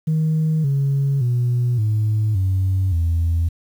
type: tone with pitch steps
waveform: sine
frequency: 157.4 / 138.62 / 122.08 / 107.51 / 94.68 / 83.38 Hz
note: D#3 / C#3 / B2 / A2 / F#2 / E2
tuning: +20 / 0 / -20 / -40 / +40 / +20 cents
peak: -14 dBFS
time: 0.07-3.49 s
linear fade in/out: 10 ms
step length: 570 ms
effects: tanh soft clip ceiling -13 dBFS + 8-bit